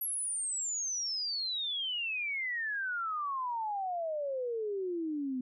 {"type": "exponential sweep", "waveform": "sine", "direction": "down", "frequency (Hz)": [11600, 248.7], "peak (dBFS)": -32, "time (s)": [0.01, 5.41], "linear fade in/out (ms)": 5, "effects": []}